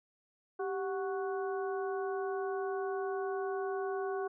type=harmonic tone with a mistuned harmonic; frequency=370 Hz; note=F#4; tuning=in tune; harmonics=1 / 2 / 3 / 4; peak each=-34 / -40 / -44 / -46 dBFS; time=0.59-4.28 s; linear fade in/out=10 ms; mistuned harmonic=1; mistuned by=+92 cents; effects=none